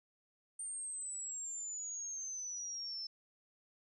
sine exponential sweep, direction down, 8870 to 5274 Hz, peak -40 dBFS, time 0.59-3.07 s, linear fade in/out 5 ms, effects none

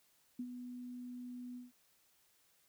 sine tone with ADSR envelope, 246.9 Hz, B3, in tune, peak -37 dBFS, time 0.39-1.72 s, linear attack 6 ms, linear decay 63 ms, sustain -7 dB, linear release 160 ms, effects white hiss -72 dBFS RMS until 2.68 s

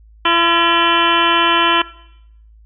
harmonic tone with a mistuned harmonic, 338.5 Hz, E4, 46 cents sharp, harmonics 1 / 2 / 3 / 4 / 5 / 6 / 7 / 8 / 9 / 10, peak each -21 / -25 / -16 / -18 / -22 / -26 / -22 / -23 / -18 / -27 dBFS, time 0.25-1.82 s, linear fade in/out 5 ms, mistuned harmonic 6, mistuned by -94 cents, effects noise-tail reverb RT60 0.8 s tail -19 dB re dry + added 54 Hz sine -42 dBFS peak until 2.65 s

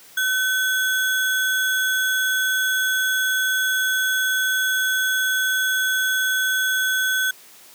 sine tone with sample-and-hold, 1521 Hz, F#6, 47 cents sharp, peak -18 dBFS, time 0.17-7.31 s, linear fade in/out 5 ms, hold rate 4900 Hz, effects white hiss -47 dBFS RMS until 7.74 s + high-pass 150 Hz 12 dB/octave

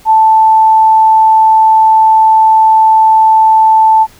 sine tone, 880 Hz, A5, in tune, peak -3 dBFS, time 0.05-4.07 s, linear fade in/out 50 ms, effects pink hiss -41 dBFS RMS until 4.19 s

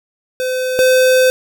square tone pair in turn, 511 / 512.8 Hz, C5 / C5, -41 / -35 cents, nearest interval unison, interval 6 cents, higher second, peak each -17 / -9 dBFS, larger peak second, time 0.4-0.79 / 0.79-1.3 s, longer second, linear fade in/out 0 ms, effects none

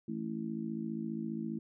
harmonic tone, 54.9 Hz, A1, 3 cents flat, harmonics 3 / 4 / 5 / 6, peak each -43 / -37 / -46 / -41 dBFS, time 0.08-1.59 s, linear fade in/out 5 ms, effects none

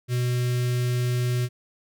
square tone with notch filter, 123.47 Hz, B2, in tune, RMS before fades -24 dBFS, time 0.08-1.49 s, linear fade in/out 50 ms, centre 850 Hz, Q 0.65, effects none

